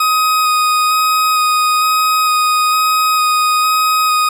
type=tone with vibrato; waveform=40% pulse; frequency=1252 Hz; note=D#6; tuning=10 cents sharp; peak=-10 dBFS; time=0-4.29 s; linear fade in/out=5 ms; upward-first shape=square; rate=1.1 Hz; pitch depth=9 cents each way; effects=none